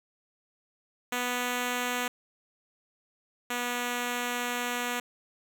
5% pulse tone pair in turn, 246.3 / 243.8 Hz, B3 / B3, -5 / -22 cents, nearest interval unison, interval 17 cents, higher first, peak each -17 / -18 dBFS, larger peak first, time 1.12-2.08 / 3.5-5 s, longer second, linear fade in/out 5 ms, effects none

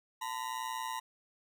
40% pulse ring-modulated tone, 955 Hz, A#5, 42 cents sharp, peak -32 dBFS, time 0.21-1 s, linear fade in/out 10 ms, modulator 60.5 Hz, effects none

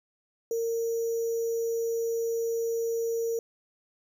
sine tone with sample-and-hold, 460 Hz, A#4, 23 cents flat, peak -26 dBFS, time 0.51-3.39 s, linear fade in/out 2 ms, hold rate 6300 Hz, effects none

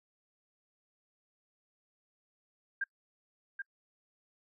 sine tone with echo, 1599 Hz, G6, 34 cents sharp, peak -30 dBFS, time 2.81-2.84 s, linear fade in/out 5 ms, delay 780 ms, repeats 1, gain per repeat -6 dB, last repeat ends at 3.62 s, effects noise-tail reverb RT60 0.1 s tail -26 dB re dry

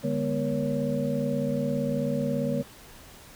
sine tone cluster, 147.5 / 204.4 / 242.5 / 475.5 / 558 Hz, D3 / G#3 / B3 / A#4 / C#5, +8 / -27 / -31 / +34 / +11 cents, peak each -31 / -32 / -29 / -34 / -31 dBFS, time 0.03-2.63 s, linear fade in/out 20 ms, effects pink hiss -49 dBFS RMS until 3.35 s

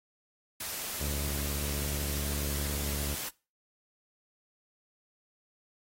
white noise, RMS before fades -37 dBFS, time 0.6-3.29 s, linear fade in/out 5 ms
harmonic tone, 71.9 Hz, D2, 36 cents flat, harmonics 1 / 2 / 3 / 4 / 5 / 6 / 7 / 8 / 9, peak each -35 / -41 / -45 / -47 / -49 / -51 / -52 / -53 / -54 dBFS, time 1-3.15 s, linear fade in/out 10 ms
effects noise-tail reverb RT60 0.3 s tail -21 dB re dry + AAC 48 kbps

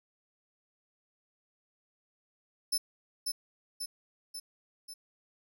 25% pulse tone with echo, 5274 Hz, E8, in tune, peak -22 dBFS, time 2.72-2.78 s, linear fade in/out 10 ms, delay 540 ms, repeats 4, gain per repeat -4 dB, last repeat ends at 4.94 s, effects none

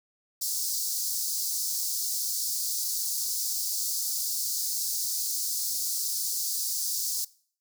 pink high-pass noise, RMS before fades -30 dBFS, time 0.41-7.25 s, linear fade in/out 10 ms, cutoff 4600 Hz, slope 48 dB/octave, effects noise-tail reverb RT60 0.5 s tail -21 dB re dry

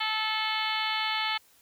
harmonic tone, 435.6 Hz, A4, 17 cents flat, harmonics 2 / 3 / 4 / 5 / 6 / 7 / 8 / 9 / 10, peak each -33 / -35 / -37 / -33 / -40 / -34 / -36 / -42 / -38 dBFS, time 0-1.38 s, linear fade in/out 10 ms, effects white hiss -61 dBFS RMS until 1.61 s

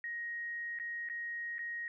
sine tone with dropouts, 1879 Hz, A#6, 13 cents sharp, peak -37 dBFS, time 0.04-1.88 s, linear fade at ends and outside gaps 1 ms, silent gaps 0.788-0.798 / 1.088-1.098 / 1.583-1.591 s, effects none

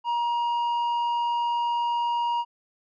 sine tone with tanh clipping, 948 Hz, A#5, 29 cents sharp, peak -24 dBFS, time 0.04-2.45 s, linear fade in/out 50 ms, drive 6 dB, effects none

